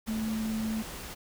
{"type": "tone in noise", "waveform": "sine", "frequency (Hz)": 220, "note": "A3", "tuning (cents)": 0, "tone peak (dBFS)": -29, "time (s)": [0.07, 0.83], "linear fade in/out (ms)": 20, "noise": "pink", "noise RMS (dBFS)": -41, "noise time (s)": [0.06, 1.15], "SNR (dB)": 9, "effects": []}